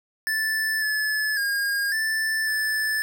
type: tone with pitch steps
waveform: square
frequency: 1757 / 1725 / 1623 / 1763 / 1747 Hz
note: A6 / A6 / G#6 / A6 / A6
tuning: -3 / -35 / -40 / +3 / -13 cents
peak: -23 dBFS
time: 0.27-3.02 s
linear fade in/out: 0 ms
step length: 550 ms
effects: none